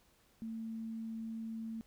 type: tone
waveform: sine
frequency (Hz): 224.4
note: A3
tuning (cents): +34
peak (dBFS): -39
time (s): 0.42-1.81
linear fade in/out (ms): 0
effects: pink hiss -69 dBFS RMS until 1.86 s